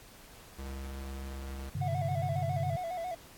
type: tone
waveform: square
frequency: 67.5 Hz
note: C#2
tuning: 45 cents flat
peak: -39 dBFS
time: 0.58-1.7 s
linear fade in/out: 10 ms
type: chord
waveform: sine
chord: G suspended fourth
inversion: none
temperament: equal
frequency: 98 / 130.81 / 146.83 Hz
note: G2 / C3 / D3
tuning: 0 / 0 / 0 cents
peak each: -35 dBFS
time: 1.75-2.76 s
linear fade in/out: 5 ms
type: tone with vibrato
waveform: triangle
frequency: 698.5 Hz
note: F5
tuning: in tune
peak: -32 dBFS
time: 1.81-3.15 s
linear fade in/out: 10 ms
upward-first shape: square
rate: 7.3 Hz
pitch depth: 75 cents each way
effects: pink hiss -54 dBFS RMS until 3.37 s + AAC 64 kbps